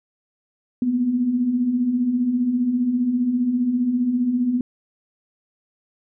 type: beating tone pair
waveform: sine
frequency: 233.1 / 248.1 Hz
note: A#3 / B3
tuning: 0 / +8 cents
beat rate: 15 Hz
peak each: -27 / -18 dBFS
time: 0.82-4.61 s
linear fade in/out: 2 ms
effects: none